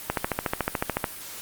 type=click train; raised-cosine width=0.5 ms; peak=-8 dBFS; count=14; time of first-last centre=0.1-1.042 s; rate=13.8 Hz; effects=white hiss -39 dBFS RMS until 1.41 s + Opus 32 kbps